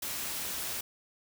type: noise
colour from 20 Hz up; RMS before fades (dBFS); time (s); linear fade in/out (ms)
white; -36; 0.02-0.81; 5
effects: none